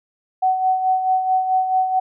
sine tone with tremolo, 750 Hz, F#5, 23 cents sharp, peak -13 dBFS, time 0.42-2 s, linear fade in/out 10 ms, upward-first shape sine, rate 4.6 Hz, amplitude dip 55%, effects none

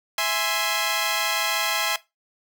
10% pulse chord, E augmented, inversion none, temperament equal, 659.3 / 830.6 / 1046.5 Hz, E5 / G#5 / B#5, 0 / 0 / 0 cents, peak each -18 dBFS, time 0.18-1.96 s, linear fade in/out 2 ms, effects noise-tail reverb RT60 0.2 s tail -17 dB re dry

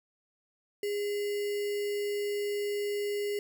sine tone with sample-and-hold, 410.2 Hz, G#4, 21 cents flat, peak -29 dBFS, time 0.83-3.39 s, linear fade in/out 2 ms, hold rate 2450 Hz, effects none

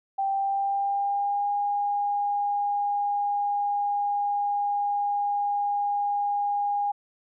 sine tone with pitch glide, 784 to 815.4 Hz, G5 to G#5, 0 to -32 cents, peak -23 dBFS, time 0.18-6.92 s, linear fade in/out 10 ms, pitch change +68 cents, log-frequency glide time 0.31-1.5 s, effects none

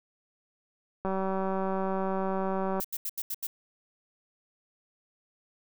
click train, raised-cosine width 1 ms, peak -18 dBFS, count 335, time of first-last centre 1.05-2.799 s, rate 191 Hz
violet noise bursts, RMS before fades -33 dBFS, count 6, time 2.8-3.47 s, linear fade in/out 5 ms, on 45 ms, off 80 ms
effects none

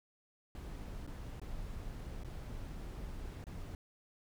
brown noise with dropouts, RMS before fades -44 dBFS, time 0.55-3.75 s, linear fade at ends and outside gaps 1 ms, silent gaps 1.066-1.074 / 1.398-1.416 / 2.235-2.246 / 3.441-3.468 s, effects none

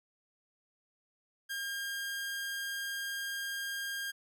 sawtooth tone, 1611 Hz, G6, 47 cents sharp, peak -32 dBFS, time 1.49-4.12 s, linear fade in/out 20 ms, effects none

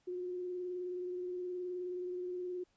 sine tone with vibrato, 360.4 Hz, F#4, 45 cents flat, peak -37 dBFS, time 0.07-2.64 s, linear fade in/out 10 ms, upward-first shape sine, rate 19 Hz, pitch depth 22 cents each way, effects pink hiss -75 dBFS RMS until 2.76 s + resampled to 16000 Hz

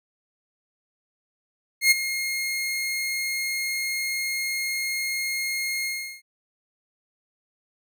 sawtooth tone with ADSR envelope, 2143 Hz, C7, 41 cents sharp, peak -9 dBFS, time 1.81-6.22 s, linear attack 100 ms, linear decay 21 ms, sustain -13 dB, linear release 370 ms, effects none

